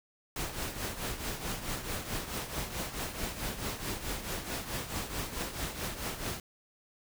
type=noise with tremolo; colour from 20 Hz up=pink; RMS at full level=-34 dBFS; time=0.36-6.4 s; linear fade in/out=2 ms; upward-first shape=triangle; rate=4.6 Hz; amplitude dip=70%; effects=none